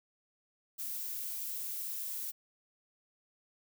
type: noise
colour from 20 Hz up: violet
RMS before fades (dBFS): -39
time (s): 0.78-2.32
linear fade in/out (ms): 20
effects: none